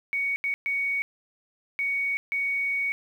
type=tone bursts at uneven times; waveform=sine; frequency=2236 Hz; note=C#7; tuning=14 cents sharp; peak=-24 dBFS; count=5; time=0.13-0.36 / 0.44-0.54 / 0.66-1.02 / 1.79-2.17 / 2.32-2.92 s; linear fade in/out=0 ms; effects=9-bit